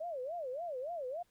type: tone with vibrato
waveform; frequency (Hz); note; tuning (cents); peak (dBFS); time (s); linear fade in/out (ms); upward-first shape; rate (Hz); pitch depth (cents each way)
sine; 593; D5; +17; -37; 0-1.23; 10; sine; 3.5; 300
effects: pink hiss -74 dBFS RMS until 1.3 s